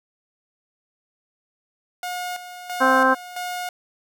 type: tone with tremolo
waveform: sawtooth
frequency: 719 Hz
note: F#5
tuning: 50 cents flat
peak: -23 dBFS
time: 2.03-3.69 s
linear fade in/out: 2 ms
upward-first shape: square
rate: 1.5 Hz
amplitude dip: 65%
type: harmonic tone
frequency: 261.6 Hz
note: C4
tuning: in tune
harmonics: 1 / 2 / 3 / 4 / 5 / 6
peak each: -23 / -21 / -23 / -19 / -23 / -20 dBFS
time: 2.8-3.15 s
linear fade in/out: 20 ms
effects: none